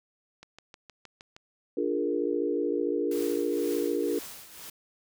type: click train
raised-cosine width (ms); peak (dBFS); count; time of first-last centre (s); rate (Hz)
0.2; -29; 7; 0.43-1.365; 6.42
type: chord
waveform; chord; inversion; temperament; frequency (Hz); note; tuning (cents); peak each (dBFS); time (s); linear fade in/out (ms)
sine; Bb dominant seventh; first; equal with one note detuned; 293.7 / 349.2 / 415.3 / 468.9; D4 / F4 / Ab4 / Bb4; 0 / 0 / 0 / +10; -31; 1.77-4.19; 5
type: noise with tremolo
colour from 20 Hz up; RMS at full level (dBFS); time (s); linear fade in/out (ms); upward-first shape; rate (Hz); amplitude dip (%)
white; -41; 3.11-4.7; 5; triangle; 2; 70
effects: none